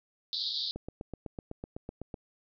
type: band-pass noise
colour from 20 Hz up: white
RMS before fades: -34 dBFS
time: 0.33-0.71 s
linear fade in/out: 0 ms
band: 3500 to 4800 Hz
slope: 96 dB/octave
type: click train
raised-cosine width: 2 ms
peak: -25 dBFS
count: 12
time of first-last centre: 0.76-2.142 s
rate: 7.96 Hz
effects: none